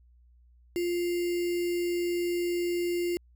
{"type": "tone with sample-and-hold", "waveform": "sine", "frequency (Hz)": 349.2, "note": "F4", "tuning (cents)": 0, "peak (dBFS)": -26, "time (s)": [0.76, 3.17], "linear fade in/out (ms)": 0, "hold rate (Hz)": 2450, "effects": ["added 60 Hz sine -56 dBFS peak until 3.35 s"]}